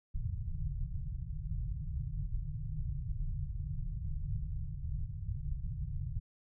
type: low-pass noise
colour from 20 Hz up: pink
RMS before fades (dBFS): -37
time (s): 0.14-6.2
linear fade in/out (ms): 20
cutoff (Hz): 160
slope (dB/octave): 96
effects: none